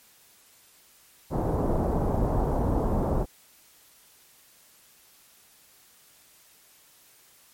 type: low-pass noise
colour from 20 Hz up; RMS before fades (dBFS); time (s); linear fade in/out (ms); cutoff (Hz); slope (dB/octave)
pink; -25; 1.3-3.26; 50; 880; 24
effects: white hiss -57 dBFS RMS until 7.53 s + MP3 64 kbps